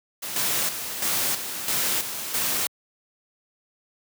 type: noise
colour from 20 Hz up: white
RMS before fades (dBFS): -32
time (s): 0.22-2.39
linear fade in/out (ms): 10
type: noise bursts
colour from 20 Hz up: white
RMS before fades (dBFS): -25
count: 4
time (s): 0.36-2.67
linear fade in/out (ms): 2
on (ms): 330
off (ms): 330
effects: high-pass 100 Hz 12 dB/octave

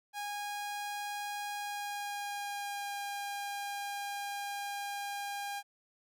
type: tone with pitch glide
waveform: sawtooth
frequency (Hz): 821 to 807.4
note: G#5 to G#5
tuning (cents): -20 to -49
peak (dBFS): -33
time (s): 0.13-5.63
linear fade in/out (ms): 50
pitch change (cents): -29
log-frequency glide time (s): 1.56-2.97
effects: none

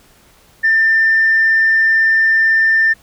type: tone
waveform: sine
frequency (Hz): 1791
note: A6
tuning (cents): +30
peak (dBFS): -8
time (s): 0.63-2.94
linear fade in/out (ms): 20
effects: tanh soft clip ceiling -5 dBFS + pink hiss -49 dBFS RMS until 3.02 s

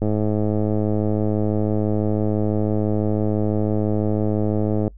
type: click train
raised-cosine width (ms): 2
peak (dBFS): -9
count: 516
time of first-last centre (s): 0.02-4.878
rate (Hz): 106
effects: noise-tail reverb RT60 0.1 s tail -23 dB re dry + added 50 Hz sine -39 dBFS peak until 4.97 s

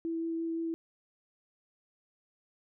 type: tone with vibrato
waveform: sine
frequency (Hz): 329.6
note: E4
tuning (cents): 0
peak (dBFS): -31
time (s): 0.05-0.74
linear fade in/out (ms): 0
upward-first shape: sine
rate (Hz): 5.8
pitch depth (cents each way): 8
effects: none

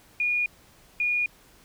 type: tone pair in turn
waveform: sine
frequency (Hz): 2440 / 2440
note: D#7 / D#7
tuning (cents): -34 / -34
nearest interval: unison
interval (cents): 0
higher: neither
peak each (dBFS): -22 / -22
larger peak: neither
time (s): 0.2-0.46 / 1-1.26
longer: neither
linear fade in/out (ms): 2
effects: pink hiss -56 dBFS RMS until 1.64 s

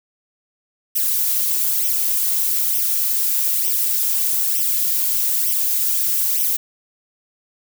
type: noise with flanger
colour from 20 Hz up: violet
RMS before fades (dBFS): -19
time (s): 0.95-6.57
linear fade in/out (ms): 10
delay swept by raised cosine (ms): 0.34 to 5.14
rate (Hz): 1.1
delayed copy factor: +0.85
effects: none

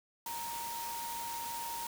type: tone in noise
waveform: sine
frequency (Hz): 932.3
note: A#5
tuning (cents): 0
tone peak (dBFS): -39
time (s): 0.26-1.87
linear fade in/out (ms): 2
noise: white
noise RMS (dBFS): -43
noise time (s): 0.26-1.87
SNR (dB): +1
effects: none

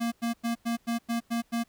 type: tone bursts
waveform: square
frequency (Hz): 233.1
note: A#3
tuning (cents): 0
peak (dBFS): -27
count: 8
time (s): 0-1.639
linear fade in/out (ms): 20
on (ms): 120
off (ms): 97
effects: pink hiss -66 dBFS RMS until 1.68 s

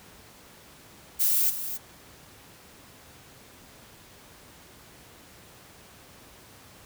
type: noise with echo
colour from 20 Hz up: violet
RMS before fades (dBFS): -23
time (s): 1.19-1.51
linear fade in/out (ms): 20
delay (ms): 270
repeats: 1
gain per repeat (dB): -10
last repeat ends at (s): 1.78
effects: pink hiss -51 dBFS RMS until 6.85 s + high-pass 60 Hz 12 dB/octave

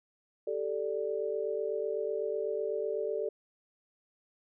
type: chord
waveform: sine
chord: G suspended second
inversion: none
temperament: equal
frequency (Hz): 392 / 440 / 587.3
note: G4 / A4 / D5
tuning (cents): 0 / 0 / 0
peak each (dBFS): -36 / -33 / -36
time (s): 0.47-3.29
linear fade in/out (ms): 5
effects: none

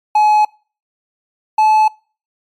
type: tone pair in turn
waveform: triangle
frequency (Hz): 848 / 863.8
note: G#5 / A5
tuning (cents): +36 / -32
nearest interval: unison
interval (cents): 32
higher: second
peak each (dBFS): -6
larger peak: neither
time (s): 0.15-0.45 / 1.58-1.88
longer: neither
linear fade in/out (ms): 5
effects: noise-tail reverb RT60 0.4 s tail -26 dB re dry + MP3 64 kbps

